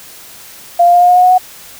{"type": "tone with pitch steps", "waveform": "sine", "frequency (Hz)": [694, 700, 706.1, 712.3, 718.5, 724.7, 731, 737.4], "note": ["F5", "F5", "F5", "F5", "F5", "F#5", "F#5", "F#5"], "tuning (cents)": [-11, 4, 19, 34, 49, -36, -21, -6], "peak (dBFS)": -4, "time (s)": [0.79, 1.382], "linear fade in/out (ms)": 10, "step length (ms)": 74, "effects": ["white hiss -35 dBFS RMS until 1.79 s"]}